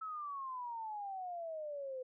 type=exponential sweep; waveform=sine; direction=down; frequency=1312 to 505 Hz; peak=-40 dBFS; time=0.01-2.03 s; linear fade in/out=10 ms; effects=none